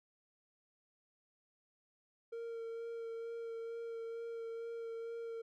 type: tone with vibrato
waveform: triangle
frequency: 460 Hz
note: A#4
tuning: 23 cents flat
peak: -39 dBFS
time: 2.32-5.42 s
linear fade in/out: 10 ms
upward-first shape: sine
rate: 2.2 Hz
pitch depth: 14 cents each way
effects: none